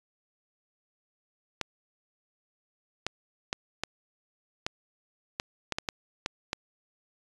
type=clicks; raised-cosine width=0.2 ms; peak=-12 dBFS; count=11; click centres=1.613 / 3.066 / 3.529 / 3.836 / 4.665 / 5.399 / 5.723 / 5.785 / 5.888 / 6.261 / 6.531 s; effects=resampled to 22050 Hz